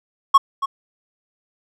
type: tone with echo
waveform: triangle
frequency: 1100 Hz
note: C#6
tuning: 14 cents flat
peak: -4 dBFS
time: 0.34-0.38 s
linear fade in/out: 10 ms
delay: 280 ms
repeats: 1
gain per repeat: -13 dB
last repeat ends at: 0.66 s
effects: none